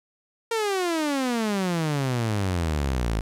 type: exponential sweep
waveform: sawtooth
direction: down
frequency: 466.2 to 51.91 Hz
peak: -19 dBFS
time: 0.51-3.21 s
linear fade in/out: 5 ms
effects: low-pass 11000 Hz 12 dB/octave + 10-bit